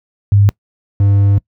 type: tone pair in turn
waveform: sine / triangle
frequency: 101.2 / 100.04 Hz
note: G#2 / G2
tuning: -44 / +36 cents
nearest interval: unison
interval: 20 cents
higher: first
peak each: -5 dBFS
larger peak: neither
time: 0.32-0.49 / 1-1.38 s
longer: second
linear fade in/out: 0 ms
effects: noise-tail reverb RT60 0.1 s tail -24 dB re dry + high-pass 60 Hz 12 dB/octave